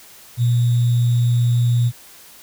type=tone with sample-and-hold; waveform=sine; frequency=120 Hz; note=B2; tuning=49 cents flat; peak=-13 dBFS; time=0.37-1.92 s; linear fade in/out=50 ms; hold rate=3675 Hz; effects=white hiss -44 dBFS RMS until 2.42 s